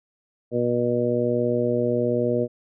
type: harmonic tone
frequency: 121 Hz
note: B2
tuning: 35 cents flat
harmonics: 1 / 2 / 3 / 4 / 5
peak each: -29 / -26 / -26 / -24 / -27 dBFS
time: 0.51-2.48 s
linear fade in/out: 50 ms
effects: none